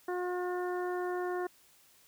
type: harmonic tone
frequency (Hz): 359.3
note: F4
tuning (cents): +49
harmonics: 1 / 2 / 3 / 4 / 5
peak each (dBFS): -33 / -39 / -43 / -45 / -47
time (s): 0.08-1.47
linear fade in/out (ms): 5
effects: white hiss -63 dBFS RMS until 2.07 s